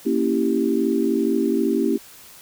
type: chord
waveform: sine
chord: A# diminished seventh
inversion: none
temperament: equal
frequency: 233.1 / 277.2 / 329.6 / 392 Hz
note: A#3 / C#4 / E4 / G4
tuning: 0 / 0 / 0 / 0 cents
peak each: -23 dBFS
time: 0.05-1.98 s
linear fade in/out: 20 ms
effects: white hiss -45 dBFS RMS until 2.41 s